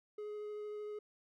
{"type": "tone with vibrato", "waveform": "triangle", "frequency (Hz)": 420, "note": "G#4", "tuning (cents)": 19, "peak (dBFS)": -39, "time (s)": [0.18, 0.99], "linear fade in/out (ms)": 5, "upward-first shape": "triangle", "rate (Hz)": 13, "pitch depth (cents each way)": 10, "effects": []}